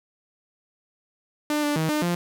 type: tone with pitch steps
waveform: sawtooth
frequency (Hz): 298.9 / 293.5 / 159 / 302.1 / 174.1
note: D4 / D4 / D#3 / D4 / F3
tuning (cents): +31 / -1 / +38 / +49 / -5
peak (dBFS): -18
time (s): 1.5-2.15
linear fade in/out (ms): 2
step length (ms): 130
effects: none